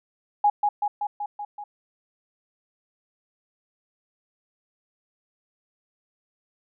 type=tone with echo; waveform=sine; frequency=827 Hz; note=G#5; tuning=8 cents flat; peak=-15 dBFS; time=0.44-0.5 s; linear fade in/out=5 ms; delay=190 ms; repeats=6; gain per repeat=-3 dB; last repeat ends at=1.64 s; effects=none